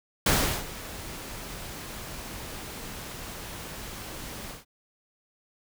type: noise with ADSR envelope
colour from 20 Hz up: pink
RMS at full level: -21 dBFS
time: 0.26-4.65 s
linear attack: 4 ms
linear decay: 370 ms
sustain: -18 dB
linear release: 150 ms
effects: none